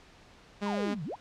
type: tone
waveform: sawtooth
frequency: 204.1 Hz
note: G#3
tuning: 30 cents flat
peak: -26 dBFS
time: 0.61-0.95 s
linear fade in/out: 20 ms
type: exponential two-way sweep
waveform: sine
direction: down then up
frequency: 1108.7 to 138.59 to 1108.7 Hz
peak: -34 dBFS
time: 0.65-1.16 s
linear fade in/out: 20 ms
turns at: 1.04 s
effects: pink hiss -56 dBFS RMS until 1.2 s + low-pass 5000 Hz 12 dB/octave